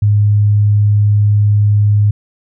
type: tone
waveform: sine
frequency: 103.83 Hz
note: G#2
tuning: in tune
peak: -7 dBFS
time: 0.02-2.11 s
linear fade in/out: 5 ms
effects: none